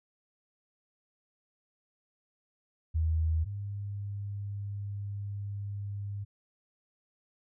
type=tone pair in turn; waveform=sine; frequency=80.2 / 101.05 Hz; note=E2 / G#2; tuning=-47 / -47 cents; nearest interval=major third; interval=400 cents; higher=second; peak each=-25 / -34 dBFS; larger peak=first; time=2.94-3.45 / 3.45-6.25 s; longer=second; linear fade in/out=20 ms; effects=none